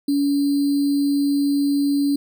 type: tone with sample-and-hold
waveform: sine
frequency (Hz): 283.5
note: C#4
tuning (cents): +39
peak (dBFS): -16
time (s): 0.08-2.16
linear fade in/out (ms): 5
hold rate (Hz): 4410
effects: none